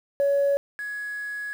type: tone pair in turn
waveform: sine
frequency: 562 / 1677.3 Hz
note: C#5 / G#6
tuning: +24 / +17 cents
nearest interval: octave + perfect fifth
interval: 1893 cents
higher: second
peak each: -17 / -29 dBFS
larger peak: first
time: 0.2-0.57 / 0.79-1.53 s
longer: second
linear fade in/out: 0 ms
effects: tanh soft clip ceiling -16 dBFS + 8-bit